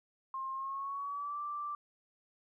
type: tone with pitch glide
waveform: sine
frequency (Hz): 1064 to 1173.8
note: C6 to D6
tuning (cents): +29 to -1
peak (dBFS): -36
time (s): 0.34-1.75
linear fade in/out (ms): 2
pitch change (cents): +170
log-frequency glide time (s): 0.53-1.4
effects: 13-bit